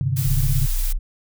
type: chord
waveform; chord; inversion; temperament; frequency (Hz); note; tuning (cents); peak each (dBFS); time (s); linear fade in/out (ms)
sine; G suspended fourth; none; equal; 98 / 130.81 / 146.83; G2 / C3 / D3; 0 / 0 / 0; -25 / -21 / -25; 0.01-0.67; 0
type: noise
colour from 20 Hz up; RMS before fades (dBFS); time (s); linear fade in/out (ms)
blue; -30; 0.16-0.93; 10
type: tone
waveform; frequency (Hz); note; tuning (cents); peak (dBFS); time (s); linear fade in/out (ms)
sine; 30.87; B0; 0; -18; 0.25-0.99; 20
effects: none